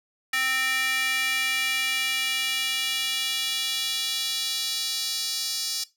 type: tone with high-pass filter sweep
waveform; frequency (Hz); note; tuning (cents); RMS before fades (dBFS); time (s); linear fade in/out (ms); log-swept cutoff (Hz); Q
square; 261.6; C4; 0; -27; 0.33-5.84; 5; 1900 to 4800; 2.5
effects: noise-tail reverb RT60 0.2 s tail -18 dB re dry